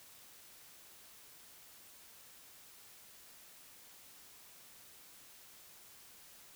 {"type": "silence", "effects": ["white hiss -58 dBFS RMS until 6.55 s"]}